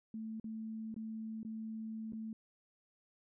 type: tone with dropouts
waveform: sine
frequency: 220.8 Hz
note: A3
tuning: 6 cents sharp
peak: -40 dBFS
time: 0.14-2.33 s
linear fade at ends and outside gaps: 2 ms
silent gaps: 0.399-0.442 / 0.943-0.963 / 1.431-1.449 / 2.123-2.132 s
effects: none